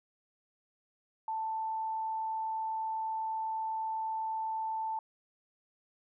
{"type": "tone", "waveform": "sine", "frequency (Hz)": 884, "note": "A5", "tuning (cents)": 8, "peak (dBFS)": -32, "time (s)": [1.28, 4.99], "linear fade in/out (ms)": 2, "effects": []}